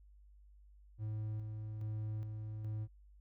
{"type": "tone with tremolo", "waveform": "triangle", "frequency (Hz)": 107.8, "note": "A2", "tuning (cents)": -35, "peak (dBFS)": -35, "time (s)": [0.98, 2.88], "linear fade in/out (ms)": 50, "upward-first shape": "square", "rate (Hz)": 1.2, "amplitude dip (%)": 35, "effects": ["added 50 Hz sine -58 dBFS peak until 3.2 s"]}